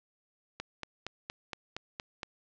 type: click train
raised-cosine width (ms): 0.2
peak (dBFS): -19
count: 8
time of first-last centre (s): 0.6-2.232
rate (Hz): 4.29
effects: low-pass 5000 Hz 12 dB/octave